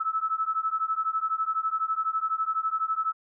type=beating tone pair; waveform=sine; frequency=1300 / 1312 Hz; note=E6 / E6; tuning=-24 / -9 cents; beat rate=12 Hz; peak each=-28 dBFS; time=0-3.13 s; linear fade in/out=10 ms; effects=none